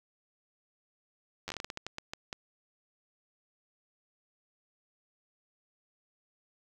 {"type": "slowing click train", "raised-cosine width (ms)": 0.2, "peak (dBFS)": -20, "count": 14, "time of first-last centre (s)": [1.48, 2.329], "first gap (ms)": 10, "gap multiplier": 1.28, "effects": ["8-bit"]}